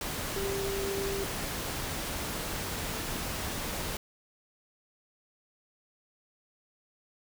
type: tone in noise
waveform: sine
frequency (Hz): 393.5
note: G4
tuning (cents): +7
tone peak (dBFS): -32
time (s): 0.36-1.24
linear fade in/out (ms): 2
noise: pink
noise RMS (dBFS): -35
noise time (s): 0.01-3.97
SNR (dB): 0
effects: none